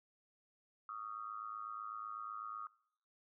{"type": "tone with amplitude modulation", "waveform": "sine", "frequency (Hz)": 1241, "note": "D#6", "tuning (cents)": -5, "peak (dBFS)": -39, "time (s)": [0.89, 2.67], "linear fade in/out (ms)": 2, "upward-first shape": "sine", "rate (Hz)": 108, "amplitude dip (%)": 95, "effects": ["noise-tail reverb RT60 0.7 s tail -22 dB re dry"]}